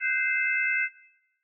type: tone cluster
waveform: sine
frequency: 1508 / 1578 / 2081 / 2612 Hz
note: F#6 / G6 / C7 / E7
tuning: +32 / +11 / -10 / -17 cents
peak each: -30 / -32 / -27 / -30 dBFS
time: 0-0.89 s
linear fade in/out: 50 ms
effects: noise-tail reverb RT60 0.9 s tail -19 dB re dry